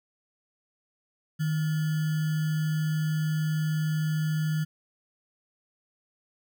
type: tone with sample-and-hold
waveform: sine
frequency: 155.56 Hz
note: D#3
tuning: in tune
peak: -24 dBFS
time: 1.39-4.65 s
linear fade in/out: 20 ms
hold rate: 1575 Hz
effects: none